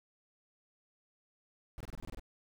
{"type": "noise bursts", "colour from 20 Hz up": "brown", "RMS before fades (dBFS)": -43, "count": 9, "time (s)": [1.78, 2.196], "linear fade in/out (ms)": 0, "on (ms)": 24, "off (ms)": 25, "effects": []}